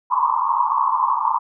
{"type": "band-pass noise", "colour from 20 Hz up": "white", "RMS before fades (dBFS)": -19, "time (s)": [0.1, 1.39], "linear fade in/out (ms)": 20, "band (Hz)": [910, 1100], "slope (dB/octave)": 96, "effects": []}